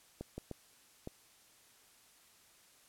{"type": "clicks", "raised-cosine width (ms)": 2, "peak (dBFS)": -28, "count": 4, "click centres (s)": [0.21, 0.38, 0.513, 1.074], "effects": ["white hiss -64 dBFS RMS until 2.88 s", "low-pass 12000 Hz 12 dB/octave"]}